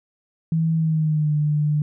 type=tone with pitch glide; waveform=sine; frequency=162.2 to 149.6 Hz; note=E3 to D3; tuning=-28 to +32 cents; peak=-17 dBFS; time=0.52-1.82 s; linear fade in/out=2 ms; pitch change=-140 cents; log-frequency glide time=0.75-1.33 s; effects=none